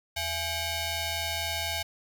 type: ring-modulated tone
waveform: 10% pulse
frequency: 756 Hz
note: F#5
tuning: 37 cents sharp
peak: -18 dBFS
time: 0.16-1.83 s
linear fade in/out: 10 ms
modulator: 1430 Hz
effects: none